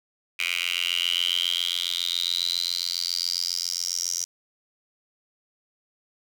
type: tone with high-pass filter sweep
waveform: 10% pulse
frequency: 87.31 Hz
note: F2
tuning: in tune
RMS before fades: -27 dBFS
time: 0.39-4.25 s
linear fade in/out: 5 ms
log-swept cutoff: 2500 to 5900 Hz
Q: 9.7
effects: none